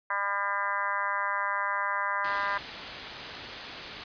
harmonic tone, 200.6 Hz, G3, 40 cents sharp, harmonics 3 / 4 / 5 / 6 / 7 / 8 / 9 / 10, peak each -40 / -42 / -31 / -34 / -39 / -33 / -38 / -38 dBFS, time 0.1-2.58 s, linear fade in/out 5 ms
white low-pass noise, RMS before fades -43 dBFS, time 2.24-4.04 s, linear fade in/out 5 ms, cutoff 4600 Hz, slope 24 dB/octave
effects resampled to 11025 Hz

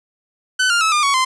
sawtooth tone with pitch steps, 1510 / 1400.8 / 1299.4 / 1205.4 / 1118.2 / 1037.3 Hz, F#6 / F6 / E6 / D6 / C#6 / C6, +35 / +5 / -25 / +45 / +15 / -15 cents, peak -10 dBFS, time 0.59-1.25 s, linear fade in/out 10 ms, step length 110 ms, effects resampled to 22050 Hz + 8-bit

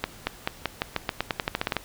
accelerating click train, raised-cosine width 0.3 ms, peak -8 dBFS, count 16, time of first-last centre 0.04-1.767 s, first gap 230 ms, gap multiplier 0.89, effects pink hiss -47 dBFS RMS until 1.84 s

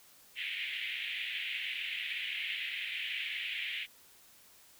pink band-pass noise, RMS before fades -38 dBFS, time 0.35-3.87 s, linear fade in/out 50 ms, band 2000 to 3300 Hz, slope 48 dB/octave, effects white hiss -60 dBFS RMS until 4.79 s

